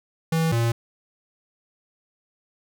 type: tone pair in turn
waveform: square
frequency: 162.7 / 116.38 Hz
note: E3 / A#2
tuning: -22 / -2 cents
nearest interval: tritone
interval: 580 cents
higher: first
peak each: -20 dBFS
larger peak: neither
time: 0.32-0.52 / 0.52-0.72 s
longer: neither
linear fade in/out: 5 ms
effects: none